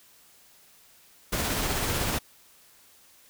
pink noise with tremolo, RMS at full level -27 dBFS, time 1.32-2.19 s, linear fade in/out 10 ms, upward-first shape sine, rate 16 Hz, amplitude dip 25%, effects white hiss -57 dBFS RMS until 3.29 s

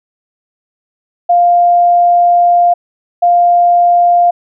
sine tone pair in turn, 700 / 700 Hz, F5 / F5, +4 / +4 cents, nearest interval unison, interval 0 cents, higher neither, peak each -5 dBFS, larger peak neither, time 1.29-2.74 / 3.22-4.31 s, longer first, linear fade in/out 10 ms, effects none

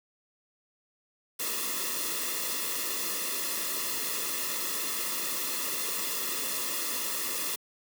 white noise with comb filter, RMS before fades -32 dBFS, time 1.39-7.56 s, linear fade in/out 10 ms, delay 1.3 ms, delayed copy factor -0.85, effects high-pass 200 Hz 12 dB/octave

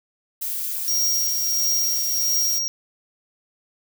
violet noise, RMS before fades -27 dBFS, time 0.41-2.59 s, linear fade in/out 10 ms
square tone with tremolo, 5630 Hz, F8, 13 cents sharp, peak -19 dBFS, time 0.88-2.68 s, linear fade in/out 0 ms, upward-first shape triangle, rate 1.5 Hz, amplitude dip 45%
effects none

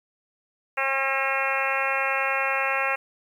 harmonic tone, 269.9 Hz, C#4, 46 cents flat, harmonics 2 / 3 / 4 / 5 / 6 / 7 / 8 / 9 / 10, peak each -31 / -31 / -31 / -31 / -31 / -31 / -31 / -31 / -31 dBFS, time 0.77-2.96 s, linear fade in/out 10 ms, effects 9-bit

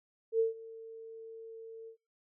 sine tone with ADSR envelope, 450.4 Hz, A4, 40 cents sharp, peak -23 dBFS, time 0.32-1.97 s, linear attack 75 ms, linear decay 140 ms, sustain -21 dB, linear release 93 ms, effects noise-tail reverb RT60 0.4 s tail -25 dB re dry

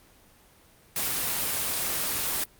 white noise, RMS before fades -28 dBFS, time 0.96-2.44 s, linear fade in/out 2 ms, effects pink hiss -57 dBFS RMS until 2.59 s + Opus 24 kbps

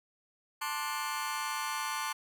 sawtooth chord, D dominant seventh, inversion second, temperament just, 881 / 1057.2 / 1174.7 / 1468.3 Hz, A5 / C6 / D6 / F#6, +2 / +18 / 0 / -14 cents, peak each -34 / -34 / -35 / -38 dBFS, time 0.61-2.13 s, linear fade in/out 10 ms, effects none

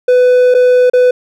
triangle tone with dropouts, 499.1 Hz, B4, 18 cents sharp, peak -3 dBFS, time 0.08-1.11 s, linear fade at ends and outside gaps 5 ms, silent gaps 0.542-0.547 / 0.899-0.934 s, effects none

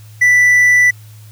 triangle tone, 1975.5 Hz, B6, in tune, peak -5 dBFS, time 0.21-0.91 s, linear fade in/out 10 ms, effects added 107 Hz sine -35 dBFS peak until 1.31 s + white hiss -47 dBFS RMS until 1.31 s

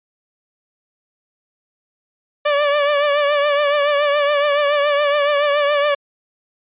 sawtooth tone with vibrato, 580 Hz, D5, 22 cents flat, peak -10 dBFS, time 2.45-5.95 s, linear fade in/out 10 ms, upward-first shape triangle, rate 7.1 Hz, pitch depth 57 cents each way, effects resampled to 8000 Hz

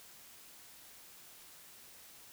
silence, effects white hiss -56 dBFS RMS until 2.32 s

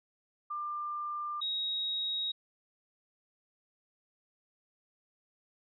sine tone pair in turn, 1193 / 3788 Hz, D6 / A#7, +27 / +27 cents, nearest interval octave + minor sixth, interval 2000 cents, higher second, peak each -34 / -31 dBFS, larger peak second, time 0.5-1.41 / 1.41-2.32 s, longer neither, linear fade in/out 10 ms, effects none

